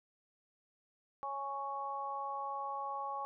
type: harmonic tone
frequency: 277.2 Hz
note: C#4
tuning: in tune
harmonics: 2 / 3 / 4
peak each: -47 / -40 / -40 dBFS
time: 1.23-3.25 s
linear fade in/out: 0 ms
effects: none